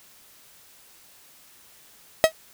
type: tone with exponential decay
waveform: 45% pulse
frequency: 640 Hz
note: D#5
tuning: 49 cents sharp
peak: -8 dBFS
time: 2.24-2.32 s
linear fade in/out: 0 ms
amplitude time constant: 16 ms
effects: white hiss -53 dBFS RMS until 2.53 s